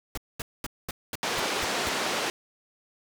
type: noise bursts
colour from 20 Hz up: pink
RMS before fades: -33 dBFS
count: 8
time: 0.15-1.89 s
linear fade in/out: 2 ms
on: 25 ms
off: 220 ms
type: band-pass noise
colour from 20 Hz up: pink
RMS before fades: -29 dBFS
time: 1.23-2.3 s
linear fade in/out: 0 ms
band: 360 to 6200 Hz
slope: 12 dB/octave
effects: none